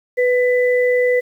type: tone pair together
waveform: sine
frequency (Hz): 495.7 / 1996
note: B4 / B6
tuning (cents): +6 / +18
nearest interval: 2 octaves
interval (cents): 2412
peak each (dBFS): -13 / -21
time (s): 0.17-1.21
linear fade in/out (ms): 20
effects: 8-bit